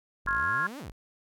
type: exponential two-way sweep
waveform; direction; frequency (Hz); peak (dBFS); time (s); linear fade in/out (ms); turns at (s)
sawtooth; up then down; 37.37 to 311.1 to 37.37; -35; 0.25-0.92; 10; 0.79
type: chord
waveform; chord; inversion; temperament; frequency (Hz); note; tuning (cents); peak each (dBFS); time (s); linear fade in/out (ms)
sine; F minor; second; equal with one note detuned; 1073.4 / 1396.9 / 1661.2; C6 / F6 / Ab6; +44 / 0 / 0; -30 / -29 / -29; 0.27-0.67; 5
effects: none